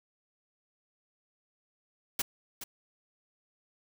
white noise with echo, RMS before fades -30 dBFS, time 2.19-2.22 s, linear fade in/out 5 ms, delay 420 ms, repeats 1, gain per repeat -11 dB, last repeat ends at 2.64 s, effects none

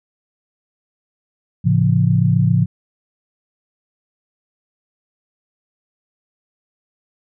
sine chord, A augmented, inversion none, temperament just, 110 / 137.5 / 171.88 Hz, A2 / C#3 / E#3, 0 / -14 / -27 cents, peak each -16 dBFS, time 1.64-2.66 s, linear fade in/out 20 ms, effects none

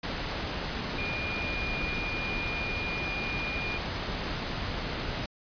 sine tone in noise, 2424 Hz, D#7, 46 cents flat, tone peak -33 dBFS, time 0.98-3.78 s, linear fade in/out 5 ms, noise pink, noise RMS -33 dBFS, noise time 0.03-5.26 s, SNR -3 dB, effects resampled to 11025 Hz

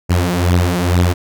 sawtooth beating tone pair, 87.31 / 89.51 Hz, F2 / F2, 0 / +43 cents, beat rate 2.2 Hz, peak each -11 dBFS, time 0.09-1.14 s, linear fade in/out 20 ms, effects none

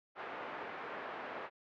pink band-pass noise, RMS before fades -44 dBFS, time 0.15-1.5 s, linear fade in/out 50 ms, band 510 to 1900 Hz, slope 12 dB/octave, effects low-pass 3000 Hz 12 dB/octave

